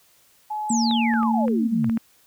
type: tone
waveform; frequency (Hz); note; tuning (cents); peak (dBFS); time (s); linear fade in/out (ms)
sine; 850; G#5; +40; -25; 0.5-1.46; 10
type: exponential sweep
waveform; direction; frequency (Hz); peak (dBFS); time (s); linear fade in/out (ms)
sine; down; 8340 to 109.6; -25; 0.69-1.9; 10
type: tone with pitch glide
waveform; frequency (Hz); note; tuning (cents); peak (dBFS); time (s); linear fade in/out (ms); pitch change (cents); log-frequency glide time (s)
sine; 230 to 226.8; A#3 to A#3; -23 to -47; -19; 0.7-1.98; 5; -24; 1.12-1.21
type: clicks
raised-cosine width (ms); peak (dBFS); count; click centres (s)
0.5; -21; 7; 0.911 / 1.138 / 1.231 / 1.481 / 1.844 / 1.897 / 1.973
effects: white hiss -58 dBFS RMS until 2.26 s